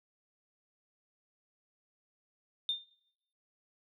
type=tone with exponential decay; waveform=sine; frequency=3617 Hz; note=A7; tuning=47 cents sharp; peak=-26 dBFS; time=2.69-2.91 s; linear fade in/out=1 ms; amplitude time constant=46 ms; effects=noise-tail reverb RT60 0.7 s tail -19 dB re dry + tanh soft clip ceiling -23 dBFS